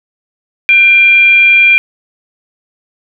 sine tone with frequency modulation, 2388 Hz, D7, 28 cents sharp, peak -3 dBFS, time 0.69-1.78 s, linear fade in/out 0 ms, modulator 871 Hz, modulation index 0.24, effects none

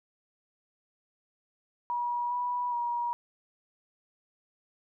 sine tone with pitch steps, 963 / 978 / 955 Hz, B5 / B5 / A#5, -44 / -17 / +42 cents, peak -28 dBFS, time 1.9-3.13 s, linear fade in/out 0 ms, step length 410 ms, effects none

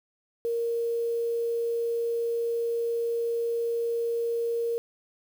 sine tone with quantisation, 466.2 Hz, A#4, in tune, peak -25 dBFS, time 0.45-4.78 s, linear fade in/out 0 ms, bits 8, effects none

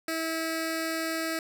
10% pulse tone with notch filter, 324.2 Hz, E4, 29 cents flat, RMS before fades -31 dBFS, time 0.08-1.39 s, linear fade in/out 2 ms, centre 960 Hz, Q 1.6, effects none

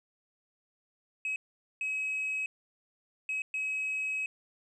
sine tone bursts at uneven times, 2550 Hz, D#7, 42 cents sharp, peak -28 dBFS, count 4, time 1.25-1.36 / 1.81-2.46 / 3.29-3.42 / 3.54-4.26 s, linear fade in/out 2 ms, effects tanh soft clip ceiling -29 dBFS

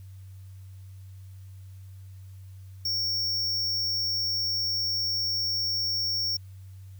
square tone, 5490 Hz, F8, 31 cents flat, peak -26 dBFS, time 2.85-6.37 s, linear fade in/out 5 ms, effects added 95 Hz sine -42 dBFS peak until 6.99 s + white hiss -64 dBFS RMS until 6.99 s

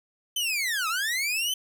sawtooth linear two-way sweep, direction down then up, 3100 to 1244.5 to 3100 Hz, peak -22 dBFS, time 0.36-1.54 s, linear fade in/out 5 ms, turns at 0.88 s, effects none

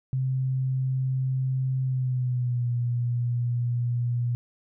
sine tone with pitch glide, 130.81 to 120.65 Hz, C3 to B2, 0 to -40 cents, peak -23 dBFS, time 0.13-4.35 s, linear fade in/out 0 ms, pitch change -140 cents, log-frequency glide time 1.83-2.68 s, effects none

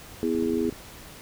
harmonic tone, 82.41 Hz, E2, in tune, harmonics 3 / 4 / 5, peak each -27 / -27 / -27 dBFS, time 0.23-0.7 s, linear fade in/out 0 ms
click train, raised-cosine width 3 ms, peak -27 dBFS, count 11, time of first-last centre 0.35-0.726 s, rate 26.6 Hz
effects pink hiss -45 dBFS RMS until 1.21 s

